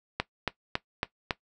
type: click train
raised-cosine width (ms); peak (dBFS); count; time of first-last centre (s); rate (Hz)
0.3; -10; 5; 0.2-1.308; 3.61
effects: noise-tail reverb RT60 0.1 s tail -17 dB re dry